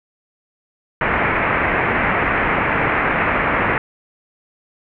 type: low-pass noise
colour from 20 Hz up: white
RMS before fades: -18 dBFS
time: 1.01-3.78 s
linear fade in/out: 2 ms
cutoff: 2300 Hz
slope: 48 dB/octave
effects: none